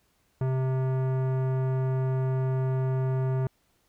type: tone with tanh clipping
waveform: sine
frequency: 130.81 Hz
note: C3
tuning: in tune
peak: -26 dBFS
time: 0.41-3.47 s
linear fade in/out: 2 ms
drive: 17 dB
effects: pink hiss -69 dBFS RMS until 3.88 s